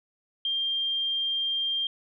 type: tone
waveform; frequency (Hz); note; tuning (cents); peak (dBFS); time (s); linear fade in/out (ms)
sine; 3190; G7; +30; -25; 0.45-1.87; 2
effects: none